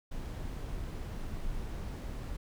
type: noise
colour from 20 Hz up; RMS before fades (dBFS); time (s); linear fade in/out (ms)
brown; -38; 0.11-2.37; 10
effects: none